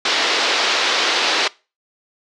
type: band-pass noise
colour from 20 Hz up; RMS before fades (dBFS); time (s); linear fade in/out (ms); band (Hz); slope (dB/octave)
white; -18; 0.05-1.48; 5; 320 to 4800; 24
effects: noise-tail reverb RT60 0.3 s tail -22 dB re dry + low-pass 8000 Hz 12 dB/octave